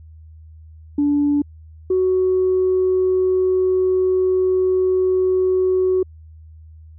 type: tone pair in turn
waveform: sine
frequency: 289.4 / 371.7 Hz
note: D4 / F#4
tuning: -25 / +8 cents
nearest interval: major third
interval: 433 cents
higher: second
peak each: -13 dBFS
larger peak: neither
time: 0.98-1.42 / 1.9-6.03 s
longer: second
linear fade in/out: 5 ms
effects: tanh soft clip ceiling -10 dBFS + added 79 Hz sine -39 dBFS peak until 6.98 s